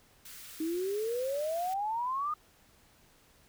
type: high-pass noise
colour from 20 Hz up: white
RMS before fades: -48 dBFS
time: 0.25-1.74 s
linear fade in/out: 5 ms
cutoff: 1200 Hz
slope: 48 dB/octave
type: exponential sweep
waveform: sine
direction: up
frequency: 311.1 to 1244.5 Hz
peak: -30 dBFS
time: 0.6-2.34 s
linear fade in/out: 5 ms
effects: pink hiss -63 dBFS RMS until 3.48 s